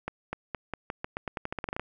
accelerating click train, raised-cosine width 0.5 ms, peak -17 dBFS, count 17, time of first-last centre 0.08-1.796 s, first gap 250 ms, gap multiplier 0.87, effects none

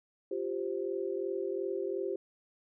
sine chord, F suspended second, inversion none, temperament equal, 349.2 / 392 / 523.3 Hz, F4 / G4 / C5, 0 / 0 / 0 cents, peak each -37 / -34 / -39 dBFS, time 0.31-2.16 s, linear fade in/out 5 ms, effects none

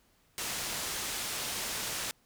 white low-pass noise, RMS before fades -36 dBFS, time 0.38-2.11 s, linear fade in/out 0 ms, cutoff 9200 Hz, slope 12 dB/octave, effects pink hiss -68 dBFS RMS until 2.25 s

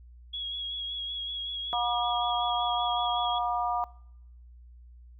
sine tone with vibrato, 3325 Hz, G#7, 1 cent sharp, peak -32 dBFS, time 0.33-3.39 s, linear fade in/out 10 ms, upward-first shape sine, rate 5.3 Hz, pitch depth 25 cents each way
harmonic tone, 240 Hz, B3, 49 cents flat, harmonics 3 / 4 / 5, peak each -29 / -31 / -33 dBFS, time 1.73-3.84 s, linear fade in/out 0 ms
effects noise-tail reverb RT60 0.8 s tail -23 dB re dry + added 60 Hz sine -48 dBFS peak until 5.19 s

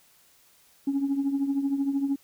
sine tone with tremolo, 277.2 Hz, C#4, in tune, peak -19 dBFS, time 0.87-2.16 s, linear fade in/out 5 ms, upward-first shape triangle, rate 13 Hz, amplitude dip 75%, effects tanh soft clip ceiling -19 dBFS + white hiss -60 dBFS RMS until 2.23 s

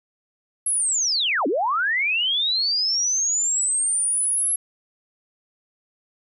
sine linear two-way sweep, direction down then up, 11200 to 249.3 to 11200 Hz, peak -19 dBFS, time 0.66-4.56 s, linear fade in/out 5 ms, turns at 1.47 s, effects none

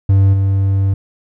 triangle tone with level steps, 97.5 Hz, G2, 9 cents flat, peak -5 / -9 dBFS, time 0.09-0.94 s, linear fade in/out 5 ms, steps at 0.33 s, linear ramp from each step 10 ms, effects none

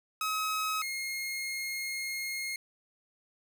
sawtooth tone pair in turn, 1276 / 2146 Hz, D#6 / C7, +43 / +43 cents, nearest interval major sixth, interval 900 cents, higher second, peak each -26 / -30 dBFS, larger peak first, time 0.21-0.82 / 0.82-2.56 s, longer second, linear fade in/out 2 ms, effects none

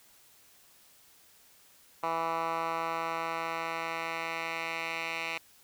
10% pulse tone with band-pass filter sweep, 164.81 Hz, E3, in tune, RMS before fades -34 dBFS, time 2.03-5.38 s, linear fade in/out 5 ms, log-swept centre 1100 to 2400 Hz, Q 2, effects white hiss -60 dBFS RMS until 5.63 s

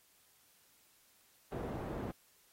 white low-pass noise, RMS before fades -41 dBFS, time 1.52-2.11 s, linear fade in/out 0 ms, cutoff 480 Hz, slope 12 dB/octave, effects white hiss -68 dBFS RMS until 2.52 s + AAC 48 kbps

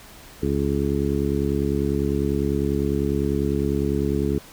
harmonic tone, 70 Hz, C#2, 18 cents sharp, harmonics 1 / 2 / 3 / 4 / 5 / 6, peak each -27 / -27 / -27 / -27 / -27 / -27 dBFS, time 0.42-4.39 s, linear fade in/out 10 ms, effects pink hiss -45 dBFS RMS until 4.52 s

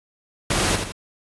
pink noise with echo, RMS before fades -21 dBFS, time 0.5-0.76 s, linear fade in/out 5 ms, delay 81 ms, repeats 2, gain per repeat -6 dB, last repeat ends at 0.922 s, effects resampled to 24000 Hz

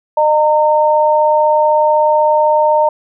sine tone pair together, 608.5 / 916 Hz, D#5 / A#5, -39 / -31 cents, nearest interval perfect fifth, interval 708 cents, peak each -11 dBFS, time 0.17-2.89 s, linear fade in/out 5 ms, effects none

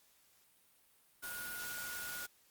sine tone in noise, 1443 Hz, F#6, 44 cents flat, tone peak -44 dBFS, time 1.22-2.27 s, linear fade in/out 20 ms, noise white, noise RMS -45 dBFS, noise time 1.22-2.27 s, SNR -2 dB, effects white hiss -69 dBFS RMS until 2.5 s + Opus 48 kbps

